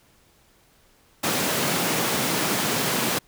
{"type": "high-pass noise", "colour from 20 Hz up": "pink", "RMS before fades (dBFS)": -24, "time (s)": [1.23, 3.19], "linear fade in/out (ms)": 10, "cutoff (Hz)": 140, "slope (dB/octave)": 24, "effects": ["pink hiss -59 dBFS RMS until 3.27 s"]}